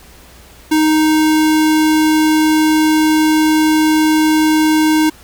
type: tone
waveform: square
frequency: 311.1 Hz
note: D#4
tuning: in tune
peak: -10 dBFS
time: 0.71-5.1 s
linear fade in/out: 10 ms
effects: added 60 Hz sine -43 dBFS peak until 5.23 s + pink hiss -42 dBFS RMS until 5.23 s